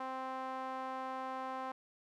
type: tone with band-pass filter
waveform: sawtooth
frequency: 261.4 Hz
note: C4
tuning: 1 cent flat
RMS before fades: -41 dBFS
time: 0-1.72 s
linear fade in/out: 5 ms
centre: 950 Hz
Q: 2.4
effects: none